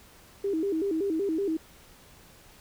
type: tone with vibrato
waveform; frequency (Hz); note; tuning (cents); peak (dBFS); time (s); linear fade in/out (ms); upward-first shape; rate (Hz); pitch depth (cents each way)
sine; 356.8; F4; +37; -25; 0.44-1.57; 5; square; 5.3; 190
effects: pink hiss -54 dBFS RMS until 2.6 s